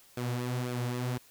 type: tone with flanger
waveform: sawtooth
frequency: 123.47 Hz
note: B2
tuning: in tune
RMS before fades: -33 dBFS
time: 0.17-1.18 s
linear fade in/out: 5 ms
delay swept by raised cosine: 1 to 6.8 ms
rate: 1.9 Hz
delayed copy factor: -0.6
effects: white hiss -59 dBFS RMS until 1.3 s